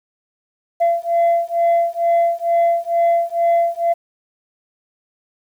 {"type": "beating tone pair", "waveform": "sine", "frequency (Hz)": [680, 682.2], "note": ["F5", "F5"], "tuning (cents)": [-46, -41], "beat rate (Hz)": 2.2, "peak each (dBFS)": -15, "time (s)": [0.8, 3.94], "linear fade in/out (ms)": 20, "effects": ["tanh soft clip ceiling -10 dBFS", "8-bit"]}